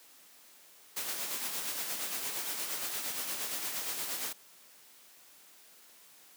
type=noise with tremolo; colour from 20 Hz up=white; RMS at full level=-35 dBFS; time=0.96-4.33 s; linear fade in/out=10 ms; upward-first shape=sine; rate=8.6 Hz; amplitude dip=40%; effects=white hiss -58 dBFS RMS until 6.36 s + high-pass 200 Hz 12 dB/octave